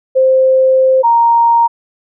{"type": "tone pair in turn", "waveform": "sine", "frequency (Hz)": [523.3, 932.4], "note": ["C5", "A#5"], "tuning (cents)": [0, 0], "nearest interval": "minor seventh", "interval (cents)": 1000, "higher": "second", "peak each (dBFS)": -6, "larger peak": "neither", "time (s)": [[0.15, 1.03], [1.03, 1.68]], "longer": "first", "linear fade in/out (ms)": 20, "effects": []}